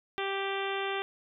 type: harmonic tone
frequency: 392 Hz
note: G4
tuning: in tune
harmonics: 1 / 2 / 3 / 4 / 5 / 6 / 7 / 8 / 9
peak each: -34 / -37 / -39 / -40 / -41 / -42 / -42 / -43 / -44 dBFS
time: 0.18-1.02 s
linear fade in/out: 0 ms
effects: none